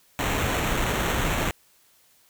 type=noise with sample-and-hold; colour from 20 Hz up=pink; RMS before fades=-25 dBFS; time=0.19-1.51 s; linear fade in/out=0 ms; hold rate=4900 Hz; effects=white hiss -60 dBFS RMS until 2.29 s